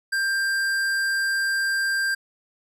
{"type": "tone with hard clipping", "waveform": "triangle", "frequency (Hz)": 1586, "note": "G6", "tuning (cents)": 20, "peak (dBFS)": -23, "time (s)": [0.12, 2.15], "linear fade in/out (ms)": 10, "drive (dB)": 17, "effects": []}